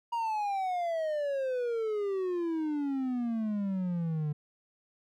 triangle exponential sweep, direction down, 950 to 146.83 Hz, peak -27 dBFS, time 0.12-4.33 s, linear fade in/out 10 ms, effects none

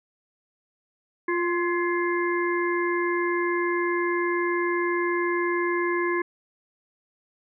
harmonic tone with a mistuned harmonic, 349.2 Hz, F4, in tune, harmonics 1 / 3 / 5 / 6, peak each -24 / -29 / -31 / -32 dBFS, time 1.28-6.22 s, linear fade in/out 5 ms, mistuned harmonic 5, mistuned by -47 cents, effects none

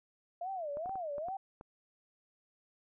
sine tone with vibrato, 666 Hz, E5, 18 cents sharp, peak -36 dBFS, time 0.41-1.37 s, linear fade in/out 5 ms, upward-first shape sine, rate 2.4 Hz, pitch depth 270 cents each way
clicks, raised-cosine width 1 ms, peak -34 dBFS, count 7, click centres 0.771 / 0.859 / 0.894 / 0.956 / 1.182 / 1.285 / 1.611 s
effects none

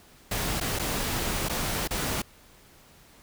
pink noise with dropouts, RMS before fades -29 dBFS, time 0.31-2.22 s, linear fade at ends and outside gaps 5 ms, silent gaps 0.602-0.61 / 0.789-0.794 / 1.487-1.495 / 1.876-1.907 s, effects pink hiss -55 dBFS RMS until 3.22 s

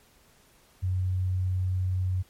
sine tone, 92.4 Hz, F#2, 2 cents flat, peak -24 dBFS, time 0.82-2.23 s, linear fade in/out 20 ms, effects pink hiss -60 dBFS RMS until 2.29 s + MP3 64 kbps

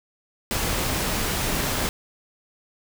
pink noise, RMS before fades -25 dBFS, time 0.51-1.89 s, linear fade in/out 0 ms, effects none

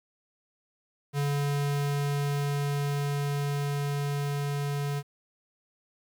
square tone with level ramp, 143 Hz, D3, 46 cents flat, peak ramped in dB -26 to -29 dBFS, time 1.13-5.03 s, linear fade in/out 50 ms, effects 10-bit

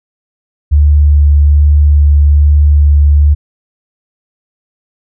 sine tone with vibrato, 73.2 Hz, D2, 5 cents flat, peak -3 dBFS, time 0.71-3.35 s, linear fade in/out 20 ms, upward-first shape sine, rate 1.2 Hz, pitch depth 11 cents each way, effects none

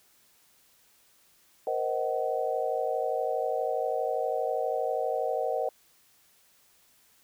sine chord, C half-diminished seventh, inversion third, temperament just, 470.9 / 523.3 / 627.9 / 753.5 Hz, Bb4 / C5 / Eb5 / Gb5, +18 / 0 / +16 / +31 cents, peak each -32 dBFS, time 1.67-5.69 s, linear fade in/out 2 ms, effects white hiss -63 dBFS RMS until 7.23 s

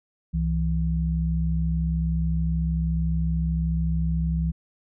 sine tone pair together, 65.43 / 164.2 Hz, C2 / E3, +1 / -6 cents, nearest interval octave + major third, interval 1593 cents, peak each -24 dBFS, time 0.33-4.52 s, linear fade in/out 20 ms, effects none

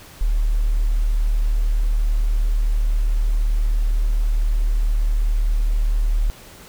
sine tone, 37.67 Hz, D1, 45 cents sharp, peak -15 dBFS, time 0.21-6.3 s, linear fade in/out 0 ms, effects pink hiss -43 dBFS RMS until 6.68 s

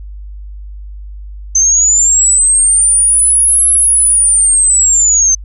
sine linear two-way sweep, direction up then down, 6190 to 11000 to 6190 Hz, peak -6 dBFS, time 1.55-5.35 s, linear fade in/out 5 ms, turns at 3.69 s, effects added 50 Hz sine -25 dBFS peak until 5.44 s

